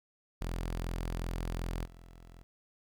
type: tone with level steps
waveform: sawtooth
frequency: 42.67 Hz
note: F1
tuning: 39 cents flat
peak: -30 / -47 dBFS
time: 0.41-2.43 s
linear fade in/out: 0 ms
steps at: 1.84 s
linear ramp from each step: 20 ms
effects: 12-bit